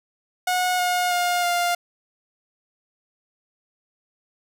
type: tone with pitch steps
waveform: sawtooth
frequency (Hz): 728 / 718.8 / 709.7 / 700.8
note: F#5 / F5 / F5 / F5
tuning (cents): -28 / +50 / +28 / +6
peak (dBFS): -16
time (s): 0.47-1.75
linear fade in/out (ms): 5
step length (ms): 320
effects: none